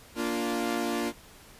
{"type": "chord", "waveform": "sawtooth", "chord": "Bb major", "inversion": "none", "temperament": "equal with one note detuned", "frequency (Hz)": [233.1, 290.3, 349.2], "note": ["Bb3", "D4", "F4"], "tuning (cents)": [0, -20, 0], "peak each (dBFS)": [-28, -29, -28], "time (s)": [0.15, 1.13], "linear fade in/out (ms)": 50, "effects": ["pink hiss -52 dBFS RMS until 1.59 s", "resampled to 32000 Hz"]}